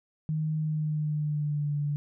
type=tone with pitch glide; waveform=sine; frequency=155.56 to 145.98 Hz; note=D#3 to D3; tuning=0 to -10 cents; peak=-26 dBFS; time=0.29-1.96 s; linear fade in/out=0 ms; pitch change=-110 cents; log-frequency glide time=0.58-1.75 s; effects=none